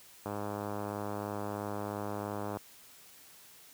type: click train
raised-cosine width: 1 ms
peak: -23 dBFS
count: 239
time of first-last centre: 0.26-2.571 s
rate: 103 Hz
effects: white hiss -56 dBFS RMS until 3.73 s + high-pass 60 Hz 12 dB/octave